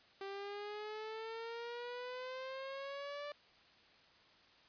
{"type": "exponential sweep", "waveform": "sawtooth", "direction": "up", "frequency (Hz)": [390, 587.3], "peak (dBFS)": -39, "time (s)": [0.21, 3.32], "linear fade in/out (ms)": 2, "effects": ["white hiss -65 dBFS RMS until 4.68 s", "resampled to 11025 Hz"]}